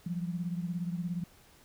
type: beating tone pair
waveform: sine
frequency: 171.3 / 188.3 Hz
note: F3 / F#3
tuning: -33 / +31 cents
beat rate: 17 Hz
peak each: -33 / -38 dBFS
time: 0.06-1.24 s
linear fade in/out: 5 ms
effects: pink hiss -60 dBFS RMS until 1.64 s

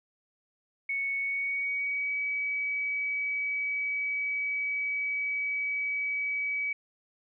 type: tone with pitch glide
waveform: sine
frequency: 2217 to 2278 Hz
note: C#7 to C#7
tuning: 0 to +47 cents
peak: -28 dBFS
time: 0.89-6.73 s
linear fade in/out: 5 ms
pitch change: +47 cents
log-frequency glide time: 1.18-2.16 s
effects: none

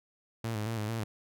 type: tone with vibrato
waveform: sawtooth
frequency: 110 Hz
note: A2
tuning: in tune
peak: -28 dBFS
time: 0.44-1.04 s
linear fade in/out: 5 ms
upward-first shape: square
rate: 4.5 Hz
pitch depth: 62 cents each way
effects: none

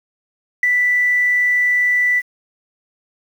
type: tone with ADSR envelope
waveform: sine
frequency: 1975.5 Hz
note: B6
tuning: in tune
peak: -9 dBFS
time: 0.63-2.22 s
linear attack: 3 ms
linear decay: 15 ms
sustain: -3 dB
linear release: 40 ms
effects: tanh soft clip ceiling -6 dBFS + 7-bit

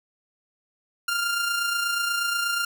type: tone with amplitude modulation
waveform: sawtooth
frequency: 1396.9 Hz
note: F6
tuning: in tune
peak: -18 dBFS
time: 1.08-2.65 s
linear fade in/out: 5 ms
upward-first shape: sine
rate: 28.3 Hz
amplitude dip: 40%
effects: none

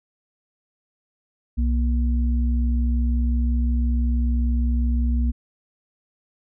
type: tone pair together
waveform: sine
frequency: 62.7 / 236.7 Hz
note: B1 / A#3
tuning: +27 / +27 cents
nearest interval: octave + major seventh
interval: 2300 cents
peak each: -18 / -27 dBFS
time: 1.57-5.32 s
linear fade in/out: 20 ms
effects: none

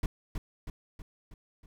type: noise with echo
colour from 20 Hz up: brown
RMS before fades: -28 dBFS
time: 0.03-0.06 s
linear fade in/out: 2 ms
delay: 320 ms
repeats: 5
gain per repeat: -5 dB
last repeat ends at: 1.66 s
effects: none

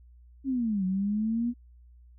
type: linear two-way sweep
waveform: sine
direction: down then up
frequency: 277.2 to 183.7 to 244.4 Hz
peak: -25 dBFS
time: 0.44-1.54 s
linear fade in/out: 50 ms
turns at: 0.85 s
effects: added 60 Hz sine -51 dBFS peak until 2.18 s

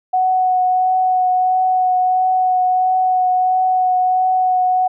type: tone with vibrato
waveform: sine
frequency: 740 Hz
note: F#5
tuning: in tune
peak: -12 dBFS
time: 0.13-4.88 s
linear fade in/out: 10 ms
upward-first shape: triangle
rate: 1.5 Hz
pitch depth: 14 cents each way
effects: none

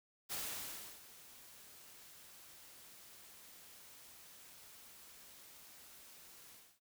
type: noise with ADSR envelope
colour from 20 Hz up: white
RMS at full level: -41 dBFS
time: 0.29-6.8 s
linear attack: 29 ms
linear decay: 670 ms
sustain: -17 dB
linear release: 270 ms
effects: none

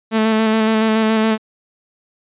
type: tone with vibrato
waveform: sawtooth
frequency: 220 Hz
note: A3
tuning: in tune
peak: -9 dBFS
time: 0.11-1.38 s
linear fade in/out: 50 ms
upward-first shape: square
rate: 7.1 Hz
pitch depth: 17 cents each way
effects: resampled to 8000 Hz

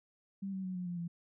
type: tone with pitch steps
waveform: sine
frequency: 195.5 / 190.26 / 185.17 / 180.21 / 175.38 / 170.68 Hz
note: G3 / F#3 / F#3 / F#3 / F3 / F3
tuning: -4 / +49 / +2 / -45 / +8 / -39 cents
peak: -36 dBFS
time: 0.42-1.08 s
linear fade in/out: 10 ms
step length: 110 ms
effects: none

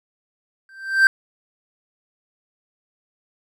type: tone with exponential growth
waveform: triangle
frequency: 1566 Hz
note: G6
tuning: 2 cents flat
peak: -5 dBFS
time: 0.69-1.07 s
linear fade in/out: 1 ms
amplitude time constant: 81 ms
effects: none

